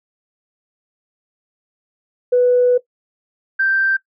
sine tone pair in turn, 493.9 / 1568 Hz, B4 / G6, 0 / 0 cents, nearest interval octave + minor sixth, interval 2000 cents, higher second, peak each -9 / -13 dBFS, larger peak first, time 2.32-2.78 / 3.59-3.97 s, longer first, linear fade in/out 10 ms, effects noise-tail reverb RT60 0.1 s tail -17 dB re dry + tanh soft clip ceiling -5 dBFS

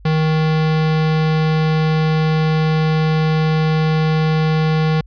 square tone, 157.1 Hz, D#3, 17 cents sharp, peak -14 dBFS, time 0.05-5.01 s, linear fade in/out 5 ms, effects added 50 Hz sine -39 dBFS peak until 5.06 s + resampled to 11025 Hz

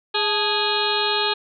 harmonic tone with a mistuned harmonic, 414.4 Hz, G#4, 4 cents flat, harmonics 1 / 2 / 3 / 4 / 6 / 7 / 8 / 9 / 10, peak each -26 / -26 / -29 / -29 / -29 / -31 / -28 / -27 / -27 dBFS, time 0.14-1.34 s, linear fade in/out 10 ms, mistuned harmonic 2, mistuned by +74 cents, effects none

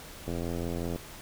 click train, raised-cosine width 2 ms, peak -21 dBFS, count 59, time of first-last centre 0.28-0.96 s, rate 85.3 Hz, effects pink hiss -46 dBFS RMS until 1.21 s

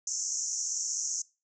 pink band-pass noise, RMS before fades -33 dBFS, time 0.07-1.22 s, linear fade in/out 5 ms, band 5700 to 7200 Hz, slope 96 dB/octave, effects noise-tail reverb RT60 0.3 s tail -22 dB re dry

